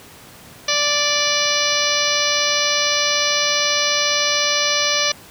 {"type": "harmonic tone with a mistuned harmonic", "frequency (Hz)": 586, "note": "D5", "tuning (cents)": -4, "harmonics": [1, 2, 3, 4, 5, 6, 7, 8, 9, 10], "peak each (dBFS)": [-25, -26, -26, -24, -25, -26, -24, -27, -26, -24], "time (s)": [0.68, 5.12], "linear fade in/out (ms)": 5, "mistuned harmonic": 8, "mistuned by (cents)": 18, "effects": ["pink hiss -42 dBFS RMS until 5.3 s", "high-pass 80 Hz 12 dB/octave"]}